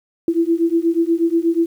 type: beating tone pair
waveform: sine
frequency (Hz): 329.9 / 338.2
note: E4 / E4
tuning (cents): +1 / +44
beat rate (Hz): 8.3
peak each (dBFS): -17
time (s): 0.28-1.66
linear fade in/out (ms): 2
effects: 8-bit